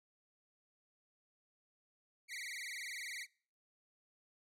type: tone with vibrato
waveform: sawtooth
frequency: 2093 Hz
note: C7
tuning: in tune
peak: -39 dBFS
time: 2.28-3.27 s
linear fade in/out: 50 ms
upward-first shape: triangle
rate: 20 Hz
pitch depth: 210 cents each way
effects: noise-tail reverb RT60 0.5 s tail -26 dB re dry + low-pass 11000 Hz 12 dB/octave